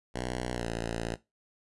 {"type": "tone with pitch glide", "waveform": "5% pulse", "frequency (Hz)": [61.74, 56.94], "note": ["B1", "A#1"], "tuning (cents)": [0, -40], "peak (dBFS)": -21, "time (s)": [0.14, 1.16], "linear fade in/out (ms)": 20, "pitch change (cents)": -140, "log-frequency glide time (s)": [0.52, 0.66], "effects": ["noise-tail reverb RT60 0.2 s tail -17 dB re dry", "resampled to 24000 Hz"]}